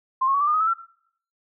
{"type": "tone with pitch steps", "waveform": "sine", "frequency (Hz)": [1049, 1087.9, 1128.2, 1170, 1213.4, 1258.3, 1305, 1353.3], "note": ["C6", "C#6", "C#6", "D6", "D#6", "D#6", "E6", "E6"], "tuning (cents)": [4, -33, 30, -7, -44, 19, -18, 45], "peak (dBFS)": -18, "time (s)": [0.21, 0.738], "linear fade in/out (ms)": 10, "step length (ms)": 66, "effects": ["noise-tail reverb RT60 0.6 s tail -18 dB re dry"]}